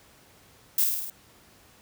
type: noise with echo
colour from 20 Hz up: violet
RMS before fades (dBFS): -22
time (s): 0.78-0.84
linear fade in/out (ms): 2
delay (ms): 52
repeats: 5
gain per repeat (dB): -3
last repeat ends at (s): 1.1
effects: pink hiss -56 dBFS RMS until 1.81 s + high-pass 60 Hz 12 dB/octave